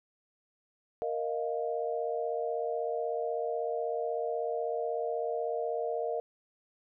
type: chord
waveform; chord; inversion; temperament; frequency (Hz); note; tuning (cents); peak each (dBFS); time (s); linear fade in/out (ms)
sine; Bb suspended fourth; none; equal; 466.2 / 622.3 / 698.5; Bb4 / Eb5 / F5; 0 / 0 / 0; -33 / -35 / -36; 1.02-6.2; 0
effects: none